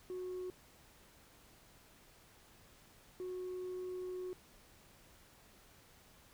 sine tone bursts at uneven times, 366.3 Hz, F#4, 17 cents flat, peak -38 dBFS, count 2, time 0.1-0.5 / 3.2-4.33 s, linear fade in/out 0 ms, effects tanh soft clip ceiling -38 dBFS + pink hiss -63 dBFS RMS until 6.33 s

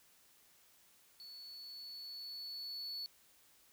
triangle tone with level ramp, 4429 Hz, C#8, 2 cents flat, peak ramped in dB -49 to -39 dBFS, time 1.2-3.06 s, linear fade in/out 0 ms, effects white hiss -67 dBFS RMS until 3.72 s

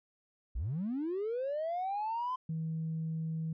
triangle linear sweep, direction up, 44.94 to 1034 Hz, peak -29 dBFS, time 0.55-2.36 s, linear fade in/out 10 ms
sine tone, 160.8 Hz, E3, 43 cents flat, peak -32 dBFS, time 2.49-3.53 s, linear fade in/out 5 ms
effects tanh soft clip ceiling -29 dBFS + resampled to 11025 Hz

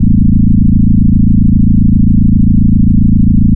sine tone with frequency modulation, 103.7 Hz, G#2, 2 cents flat, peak -3 dBFS, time 0-3.55 s, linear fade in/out 10 ms, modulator 27.5 Hz, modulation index 5, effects none

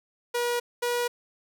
sawtooth tone pair in turn, 481.1 / 482.9 Hz, B4 / B4, -45 / -39 cents, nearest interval unison, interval 6 cents, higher second, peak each -21 dBFS, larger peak neither, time 0.34-0.6 / 0.82-1.08 s, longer neither, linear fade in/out 10 ms, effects none

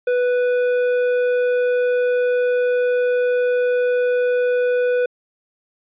sine tone with tanh clipping, 493.9 Hz, B4, in tune, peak -17 dBFS, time 0.07-5.06 s, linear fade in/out 5 ms, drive 10 dB, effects resampled to 8000 Hz

